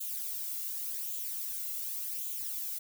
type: noise with flanger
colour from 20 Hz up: violet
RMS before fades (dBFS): -37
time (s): 0-2.79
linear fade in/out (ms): 10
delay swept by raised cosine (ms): 0.28 to 1.48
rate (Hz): 0.88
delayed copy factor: +0.55
effects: none